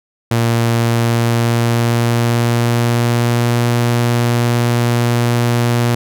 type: tone with pitch glide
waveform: sawtooth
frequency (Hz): 116.54 to 119.4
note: A#2 to A#2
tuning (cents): 0 to +42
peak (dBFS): -8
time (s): 0.31-5.95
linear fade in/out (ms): 5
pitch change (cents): +42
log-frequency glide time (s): 0.64-3.6
effects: none